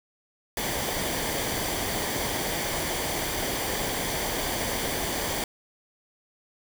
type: noise with comb filter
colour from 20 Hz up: pink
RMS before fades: -29 dBFS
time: 0.57-5.44 s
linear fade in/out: 2 ms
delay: 0.75 ms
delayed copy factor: -0.5
effects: none